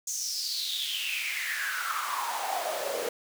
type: noise with high-pass filter sweep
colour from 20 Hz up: pink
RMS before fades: -32 dBFS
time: 0.07-3.09 s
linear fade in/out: 5 ms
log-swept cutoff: 6600 to 460 Hz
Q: 7.4
effects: none